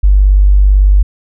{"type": "tone with tanh clipping", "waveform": "triangle", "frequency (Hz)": 49, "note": "G1", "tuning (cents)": 0, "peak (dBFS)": -3, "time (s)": [0.03, 1.03], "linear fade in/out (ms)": 10, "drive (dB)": 3, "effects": []}